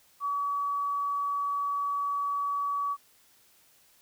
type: tone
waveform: sine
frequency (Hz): 1138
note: C#6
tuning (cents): +45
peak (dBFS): -27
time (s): 0.2-2.97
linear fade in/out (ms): 50
effects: white hiss -62 dBFS RMS until 4.01 s